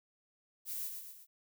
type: noise with echo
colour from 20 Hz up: violet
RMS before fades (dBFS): -40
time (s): 0.65-0.91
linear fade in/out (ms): 50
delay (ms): 120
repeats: 3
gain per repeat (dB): -5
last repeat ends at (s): 1.27
effects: none